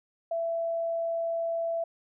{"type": "tone", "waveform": "sine", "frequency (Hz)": 667, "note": "E5", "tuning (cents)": 20, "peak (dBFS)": -27, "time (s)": [0.31, 1.84], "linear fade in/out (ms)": 5, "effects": []}